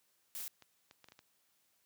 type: noise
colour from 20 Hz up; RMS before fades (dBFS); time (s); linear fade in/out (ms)
blue; -43; 0.35-0.48; 0
type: clicks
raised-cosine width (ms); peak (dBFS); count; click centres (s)
0.2; -38; 7; 0.403 / 0.623 / 0.911 / 1.043 / 1.086 / 1.121 / 1.191
effects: white hiss -75 dBFS RMS until 1.85 s + high-pass 80 Hz 12 dB/octave